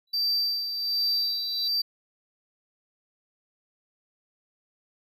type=tone with exponential growth; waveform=triangle; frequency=3951 Hz; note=B7; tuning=in tune; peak=-28 dBFS; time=0.07-1.68 s; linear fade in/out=5 ms; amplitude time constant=350 ms
type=tone with tremolo; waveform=triangle; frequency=4669 Hz; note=D8; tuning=11 cents flat; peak=-21 dBFS; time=0.13-1.82 s; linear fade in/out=10 ms; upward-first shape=sine; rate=1.3 Hz; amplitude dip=55%
effects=none